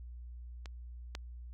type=clicks; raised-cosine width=0.2 ms; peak=-29 / -22 dBFS; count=2; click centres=0.658 / 1.151 s; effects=added 60 Hz sine -44 dBFS peak until 1.53 s